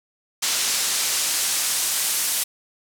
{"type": "noise with band-pass filter sweep", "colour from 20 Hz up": "pink", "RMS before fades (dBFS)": -23, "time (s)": [0.42, 2.44], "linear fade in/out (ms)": 10, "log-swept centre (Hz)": [6400, 9700], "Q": 0.77, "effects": []}